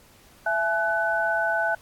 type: tone cluster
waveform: sine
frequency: 668 / 851 / 1498 Hz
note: E5 / G#5 / F#6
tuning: +23 / +42 / +21 cents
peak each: -26 / -28 / -24 dBFS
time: 0.46-1.75 s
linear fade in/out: 5 ms
effects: pink hiss -54 dBFS RMS until 1.81 s + AAC 64 kbps